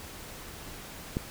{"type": "click", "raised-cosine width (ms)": 3, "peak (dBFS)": -15, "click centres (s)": 1.169, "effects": ["pink hiss -44 dBFS RMS until 1.3 s"]}